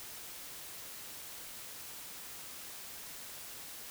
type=silence; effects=white hiss -47 dBFS RMS until 3.9 s